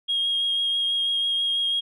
sine tone with vibrato, 3260 Hz, G#7, 33 cents flat, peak -20 dBFS, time 0.08-1.81 s, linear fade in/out 20 ms, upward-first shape triangle, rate 6.1 Hz, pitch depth 15 cents each way, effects tanh soft clip ceiling -17 dBFS

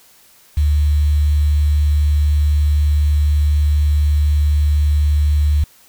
sine tone with quantisation, 74 Hz, D2, 14 cents sharp, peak -11 dBFS, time 0.57-5.64 s, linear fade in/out 5 ms, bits 6, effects white hiss -49 dBFS RMS until 5.88 s

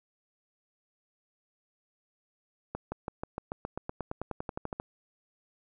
accelerating click train, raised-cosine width 1 ms, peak -20 dBFS, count 19, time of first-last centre 2.75-4.799 s, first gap 170 ms, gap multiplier 0.95, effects none

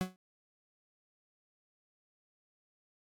40% pulse tone with exponential decay, 185 Hz, F#3, in tune, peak -26 dBFS, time 0.01-0.16 s, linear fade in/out 0 ms, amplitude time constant 31 ms, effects AAC 48 kbps

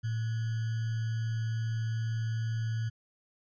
sine tone with sample-and-hold, 112.8 Hz, A2, 44 cents sharp, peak -29 dBFS, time 0.03-2.9 s, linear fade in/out 20 ms, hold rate 1575 Hz, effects resampled to 16000 Hz

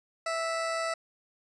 20% pulse tone with amplitude modulation, 658 Hz, E5, 3 cents flat, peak -23 dBFS, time 0.26-0.94 s, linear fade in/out 5 ms, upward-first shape sine, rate 126 Hz, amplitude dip 25%, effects resampled to 22050 Hz

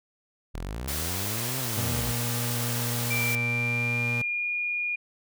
sawtooth linear two-way sweep, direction up then down, 36.71 to 133.1 to 47.22 Hz, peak -28 dBFS, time 0.54-2.12 s, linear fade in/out 10 ms, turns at 1.59 s
white high-pass noise, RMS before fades -32 dBFS, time 0.88-3.35 s, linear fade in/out 0 ms, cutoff 320 Hz, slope 24 dB/octave
35% pulse tone, 119.2 Hz, A#2, 39 cents sharp, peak -27 dBFS, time 1.77-4.22 s, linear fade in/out 5 ms
sine tone with pitch glide, 2349 to 2432 Hz, D7 to D#7, 0 to -40 cents, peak -26 dBFS, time 3.1-4.96 s, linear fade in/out 10 ms, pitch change +60 cents, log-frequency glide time 3.32-4.47 s
effects none

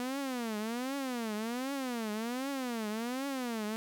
sawtooth tone with vibrato, 242.3 Hz, B3, 33 cents flat, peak -30 dBFS, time 0-3.76 s, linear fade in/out 0 ms, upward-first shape triangle, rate 1.3 Hz, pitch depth 270 cents each way, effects none

